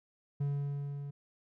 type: tone with level ramp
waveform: triangle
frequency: 142.1 Hz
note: C#3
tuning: 43 cents sharp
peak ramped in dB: -27 to -37 dBFS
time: 0.4-1.11 s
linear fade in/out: 10 ms
effects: none